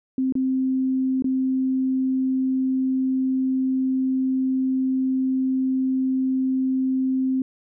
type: tone with dropouts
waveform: sine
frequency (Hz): 261.6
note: C4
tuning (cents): 0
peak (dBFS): -19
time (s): 0.18-7.42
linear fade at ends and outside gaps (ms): 2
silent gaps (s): 0.324-0.353 / 1.223-1.243
effects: none